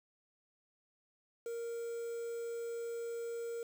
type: tone with quantisation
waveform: triangle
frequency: 466.2 Hz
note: A#4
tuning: in tune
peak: -36 dBFS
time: 1.46-3.63 s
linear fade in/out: 2 ms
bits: 9
effects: none